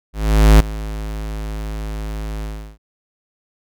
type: tone with ADSR envelope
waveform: square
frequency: 53 Hz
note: G#1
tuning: 36 cents sharp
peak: -5 dBFS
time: 0.13-2.78 s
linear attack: 470 ms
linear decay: 8 ms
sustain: -19 dB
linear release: 350 ms
effects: none